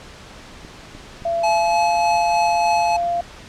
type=clicks; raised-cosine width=3 ms; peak=-25 dBFS; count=3; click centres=0.649 / 0.95 / 1.222 s
type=tone with pitch glide; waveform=sine; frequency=676 to 691.8 Hz; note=E5 to F5; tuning=+43 to -17 cents; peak=-18 dBFS; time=1.25-3.21 s; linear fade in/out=5 ms; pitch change=+40 cents; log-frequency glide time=1.57-1.82 s
type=tone with tremolo; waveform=square; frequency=856 Hz; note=A5; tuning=48 cents flat; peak=-17 dBFS; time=1.43-2.97 s; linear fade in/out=10 ms; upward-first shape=sine; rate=3.3 Hz; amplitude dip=25%
effects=pink hiss -40 dBFS RMS until 3.48 s + low-pass 6000 Hz 12 dB/octave